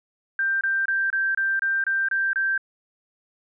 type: tone bursts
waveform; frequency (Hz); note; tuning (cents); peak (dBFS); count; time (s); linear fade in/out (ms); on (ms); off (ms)
sine; 1575; G6; +8; -20; 9; 0.39-2.578; 2; 220; 26
effects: none